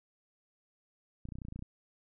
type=clicks; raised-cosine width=5 ms; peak=-30 dBFS; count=12; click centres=1.254 / 1.288 / 1.322 / 1.355 / 1.386 / 1.418 / 1.451 / 1.485 / 1.524 / 1.56 / 1.592 / 1.624 s; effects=none